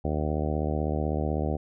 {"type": "harmonic tone", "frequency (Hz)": 76, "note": "D#2", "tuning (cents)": -40, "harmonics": [1, 2, 3, 4, 5, 6, 7, 8, 9, 10], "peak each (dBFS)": [-29, -32, -34, -35, -36, -37, -37, -38, -39, -39], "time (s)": [0.04, 1.57], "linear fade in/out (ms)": 10, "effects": []}